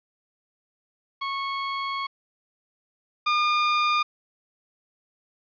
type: tone pair in turn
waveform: sawtooth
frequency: 1100 / 1211 Hz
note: C#6 / D#6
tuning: -14 / -47 cents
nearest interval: major second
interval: 167 cents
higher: second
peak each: -23 / -16 dBFS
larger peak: second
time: 1.21-2.07 / 3.26-4.03 s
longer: first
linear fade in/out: 10 ms
effects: resampled to 11025 Hz + 9-bit